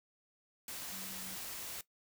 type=tone in noise; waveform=sine; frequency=189.8 Hz; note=F#3; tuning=44 cents sharp; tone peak=-52 dBFS; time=0.92-1.36 s; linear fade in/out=2 ms; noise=white; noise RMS=-44 dBFS; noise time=0.68-1.81 s; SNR=-11 dB; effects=noise-tail reverb RT60 0.1 s tail -17 dB re dry